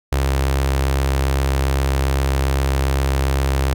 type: tone with notch filter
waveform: sawtooth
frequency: 67.5 Hz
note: C#2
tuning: 45 cents flat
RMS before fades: -18 dBFS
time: 0.12-3.74 s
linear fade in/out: 5 ms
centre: 210 Hz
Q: 1.6
effects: none